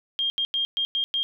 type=tone bursts at uneven times; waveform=sine; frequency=3215 Hz; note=G7; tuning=43 cents sharp; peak=-22 dBFS; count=6; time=0.19-0.3 / 0.38-0.45 / 0.54-0.65 / 0.77-0.85 / 0.95-1.04 / 1.14-1.23 s; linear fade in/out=0 ms; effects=none